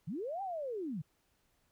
sine linear two-way sweep, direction up then down, 132.9 to 806 to 132.9 Hz, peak -36 dBFS, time 0.07-1.02 s, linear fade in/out 10 ms, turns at 0.42 s, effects pink hiss -75 dBFS RMS until 1.71 s

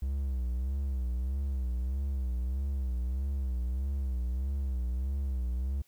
triangle tone with vibrato, 64.9 Hz, C2, 13 cents flat, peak -27 dBFS, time 0.02-5.82 s, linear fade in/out 5 ms, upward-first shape sine, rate 1.6 Hz, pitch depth 110 cents each way, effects white hiss -68 dBFS RMS until 5.87 s

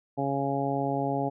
harmonic tone, 138.59 Hz, C#3, in tune, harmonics 1 / 2 / 3 / 4 / 5 / 6, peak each -33 / -31 / -34 / -34 / -32 / -33 dBFS, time 0.17-1.3 s, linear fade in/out 20 ms, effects none

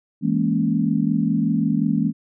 sine chord, A# half-diminished seventh, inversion second, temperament equal, 164.81 / 207.7 / 233.1 / 277.2 Hz, E3 / G#3 / A#3 / C#4, 0 / 0 / 0 / 0 cents, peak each -23 / -22 / -22 / -24 dBFS, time 0.21-2.13 s, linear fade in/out 50 ms, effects none

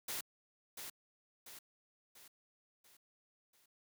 white noise with echo, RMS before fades -41 dBFS, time 0.08-0.21 s, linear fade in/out 5 ms, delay 690 ms, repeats 5, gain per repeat -6 dB, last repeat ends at 3.66 s, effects high-pass 100 Hz 12 dB/octave

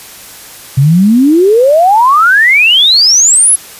sine exponential sweep, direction up, 129.4 to 11175 Hz, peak -3 dBFS, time 0.77-3.56 s, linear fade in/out 10 ms, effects white hiss -31 dBFS RMS until 3.79 s + resampled to 32000 Hz

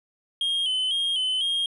triangle tone with vibrato, 3136 Hz, G7, in tune, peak -21 dBFS, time 0.41-1.66 s, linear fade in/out 2 ms, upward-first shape square, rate 2 Hz, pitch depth 55 cents each way, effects resampled to 24000 Hz

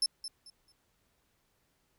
35% pulse tone with echo, 5274 Hz, E8, in tune, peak -23 dBFS, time 0.02-0.06 s, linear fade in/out 2 ms, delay 220 ms, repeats 3, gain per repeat -12 dB, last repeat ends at 0.72 s, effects pink hiss -74 dBFS RMS until 1.98 s

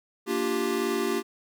square chord, G minor seventh, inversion first, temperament equal, 233.1 / 293.7 / 349.2 / 392 Hz, Bb3 / D4 / F4 / G4, 0 / 0 / 0 / 0 cents, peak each -33 / -34 / -31 / -29 dBFS, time 0.26-1.23 s, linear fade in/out 50 ms, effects none

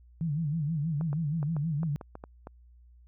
sine tone with vibrato, 154.5 Hz, D#3, 12 cents flat, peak -27 dBFS, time 0.21-1.96 s, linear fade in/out 0 ms, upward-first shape sine, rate 6.3 Hz, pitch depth 150 cents each way
clicks, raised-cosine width 1 ms, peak -27 dBFS, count 9, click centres 1.011 / 1.13 / 1.429 / 1.566 / 1.832 / 2.012 / 2.154 / 2.239 / 2.471 s
effects added 60 Hz sine -53 dBFS peak until 3.07 s

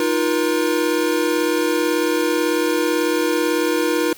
square chord, Eb suspended second, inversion none, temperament equal with one note detuned, 311.1 / 349.2 / 478.2 Hz, Eb4 / F4 / Bb4, 0 / 0 / +44 cents, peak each -22 dBFS, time 0-4.13 s, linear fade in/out 2 ms, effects white hiss -43 dBFS RMS until 4.17 s

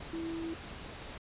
sine tone in noise, 329.6 Hz, E4, in tune, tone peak -35 dBFS, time 0.13-0.54 s, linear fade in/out 5 ms, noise pink, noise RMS -45 dBFS, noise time 0-1.18 s, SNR +7 dB, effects resampled to 8000 Hz

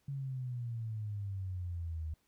sine exponential sweep, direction down, 140.7 to 77 Hz, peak -36 dBFS, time 0.08-2.14 s, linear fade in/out 5 ms, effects pink hiss -75 dBFS RMS until 2.27 s

